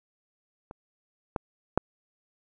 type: clicks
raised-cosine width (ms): 1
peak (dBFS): -27 / -14 / -7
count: 3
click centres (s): 0.711 / 1.362 / 1.776
effects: none